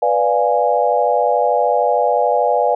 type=chord; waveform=sine; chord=B diminished seventh; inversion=none; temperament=equal; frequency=493.9 / 587.3 / 698.5 / 830.6 Hz; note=B4 / D5 / F5 / Ab5; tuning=0 / 0 / 0 / 0 cents; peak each=-18 dBFS; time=0.02-2.75 s; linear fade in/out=5 ms; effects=none